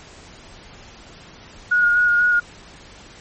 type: tone with vibrato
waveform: sine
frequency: 1440 Hz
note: F#6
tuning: 47 cents flat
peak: -13 dBFS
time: 1.71-2.4 s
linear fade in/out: 10 ms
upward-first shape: square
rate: 4.1 Hz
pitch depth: 15 cents each way
effects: pink hiss -43 dBFS RMS until 3.2 s + MP3 32 kbps